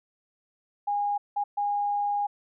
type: tone bursts at uneven times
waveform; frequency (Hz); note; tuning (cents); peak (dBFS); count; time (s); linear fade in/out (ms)
sine; 818; G#5; -26; -24; 3; 0.87-1.18 / 1.36-1.44 / 1.57-2.27; 10
effects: none